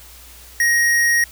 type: tone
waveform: square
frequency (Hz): 1879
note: A#6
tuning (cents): +13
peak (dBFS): -14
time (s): 0.6-1.24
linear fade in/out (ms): 2
effects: added 60 Hz sine -44 dBFS peak until 1.31 s + white hiss -43 dBFS RMS until 1.31 s